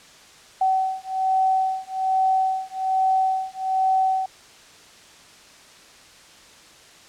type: beating tone pair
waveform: sine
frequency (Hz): 759 / 760.2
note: F#5 / F#5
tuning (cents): +44 / +47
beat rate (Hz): 1.2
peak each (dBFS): -22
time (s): 0.61-4.26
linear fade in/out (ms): 5
effects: white hiss -48 dBFS RMS until 7.08 s + low-pass 7000 Hz 12 dB/octave